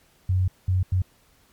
sine tone bursts at uneven times, 92.5 Hz, F#2, in tune, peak -18 dBFS, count 3, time 0.29-0.48 / 0.68-0.83 / 0.92-1.02 s, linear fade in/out 5 ms, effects pink hiss -60 dBFS RMS until 1.52 s + MP3 96 kbps

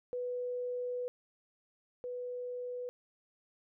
sine tone pair in turn, 493.9 / 493.9 Hz, B4 / B4, 0 / 0 cents, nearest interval unison, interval 0 cents, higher neither, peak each -34 / -37 dBFS, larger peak first, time 0.13-1.08 / 2.04-2.89 s, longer first, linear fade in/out 0 ms, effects none

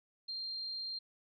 sine tone, 4186 Hz, C8, in tune, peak -38 dBFS, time 0.28-0.99 s, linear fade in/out 10 ms, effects none

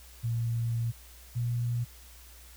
sine tone pair in turn, 116.54 / 119.82 Hz, A#2 / A#2, 0 / +48 cents, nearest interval unison, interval 48 cents, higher second, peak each -27 dBFS, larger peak neither, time 0.23-0.92 / 1.35-1.85 s, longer first, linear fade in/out 20 ms, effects added 60 Hz sine -51 dBFS peak until 2.56 s + white hiss -54 dBFS RMS until 2.56 s

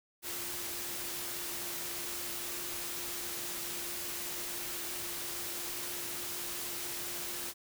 sine tone in noise, 349.2 Hz, F4, in tune, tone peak -50 dBFS, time 0.22-7.54 s, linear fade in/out 50 ms, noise white, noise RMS -39 dBFS, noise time 0.22-7.54 s, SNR -14 dB, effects none

